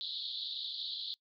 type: band-pass noise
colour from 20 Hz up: pink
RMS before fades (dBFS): -40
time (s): 0.01-1.14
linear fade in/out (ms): 0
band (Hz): 3400 to 4400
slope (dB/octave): 96
effects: noise-tail reverb RT60 0.1 s tail -22 dB re dry